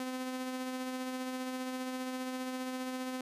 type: tone with tremolo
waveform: sawtooth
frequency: 256.5 Hz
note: C4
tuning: 34 cents flat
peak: -31 dBFS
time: 0-3.21 s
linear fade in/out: 2 ms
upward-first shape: sine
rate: 15 Hz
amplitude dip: 30%
effects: resampled to 32000 Hz